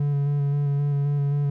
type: tone with vibrato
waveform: triangle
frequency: 142.9 Hz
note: D3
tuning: 47 cents flat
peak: -18 dBFS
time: 0-1.5 s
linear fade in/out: 5 ms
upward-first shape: square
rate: 3.8 Hz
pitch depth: 16 cents each way
effects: none